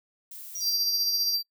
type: noise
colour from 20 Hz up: violet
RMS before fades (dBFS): -42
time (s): 0.31-0.74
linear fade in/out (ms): 5
type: tone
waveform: sine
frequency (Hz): 5760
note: F#8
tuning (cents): -47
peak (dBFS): -31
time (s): 0.55-1.35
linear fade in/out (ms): 5
type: tone with tremolo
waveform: square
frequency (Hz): 4700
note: D8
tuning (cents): +1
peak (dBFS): -23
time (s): 0.6-1.43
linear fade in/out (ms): 50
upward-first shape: sine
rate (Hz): 15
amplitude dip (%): 40
effects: noise-tail reverb RT60 0.1 s tail -24 dB re dry